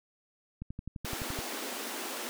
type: click train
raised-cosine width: 5 ms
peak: -26 dBFS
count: 10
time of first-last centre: 0.62-1.389 s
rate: 11.7 Hz
type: high-pass noise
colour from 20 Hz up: pink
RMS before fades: -38 dBFS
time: 1.05-2.29 s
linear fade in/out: 0 ms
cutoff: 220 Hz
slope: 96 dB/octave
effects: none